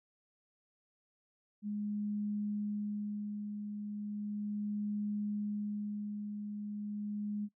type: tone with tremolo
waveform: sine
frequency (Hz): 207.7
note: G#3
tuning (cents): 0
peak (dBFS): -33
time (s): 1.62-7.49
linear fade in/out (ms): 50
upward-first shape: sine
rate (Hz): 0.36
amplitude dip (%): 45
effects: noise-tail reverb RT60 0.1 s tail -20 dB re dry